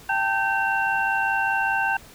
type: tone cluster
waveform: sine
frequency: 786 / 891 / 1553 / 2731 Hz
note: G5 / A5 / G6 / F7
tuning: +4 / +22 / -17 / -39 cents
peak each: -26 / -27 / -23 / -30 dBFS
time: 0.09-1.97 s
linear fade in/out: 5 ms
effects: pink hiss -47 dBFS RMS until 2.14 s